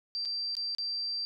sine tone with dropouts, 4698 Hz, D8, in tune, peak -31 dBFS, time 0.15-1.25 s, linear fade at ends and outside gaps 0 ms, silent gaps 0.251-0.256 / 0.552-0.568 / 0.749-0.784 s, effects none

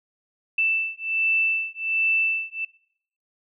sine beating tone pair, 2653 / 2654.3 Hz, E7 / E7, +10 / +11 cents, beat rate 1.3 Hz, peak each -24 / -24 dBFS, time 0.58-2.65 s, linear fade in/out 5 ms, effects noise-tail reverb RT60 0.7 s tail -22 dB re dry

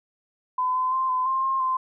sine tone with pitch steps, 1012 / 1022 / 1046 / 1019 / 1056 / 1065 / 1038 Hz, B5 / C6 / C6 / C6 / C6 / C6 / C6, +42 / -41 / -1 / -46 / +16 / +30 / -14 cents, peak -21 dBFS, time 0.58-1.77 s, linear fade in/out 5 ms, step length 170 ms, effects none

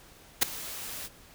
white noise with ADSR envelope, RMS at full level -20 dBFS, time 0.41-1.09 s, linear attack 17 ms, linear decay 8 ms, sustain -19 dB, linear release 38 ms, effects pink hiss -54 dBFS RMS until 1.34 s

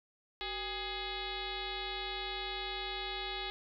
sine tone with frequency modulation, 2100 Hz, C7, 6 cents sharp, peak -36 dBFS, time 0.41-3.5 s, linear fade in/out 0 ms, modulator 430 Hz, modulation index 4.5, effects none

